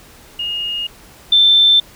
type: tone pair in turn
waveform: sine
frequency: 2852 / 3551 Hz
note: F7 / A7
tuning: +36 / +15 cents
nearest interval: major third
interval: 379 cents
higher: second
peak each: -19 / -7 dBFS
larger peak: second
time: 0.39-0.87 / 1.32-1.8 s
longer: neither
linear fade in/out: 5 ms
effects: pink hiss -43 dBFS RMS until 1.95 s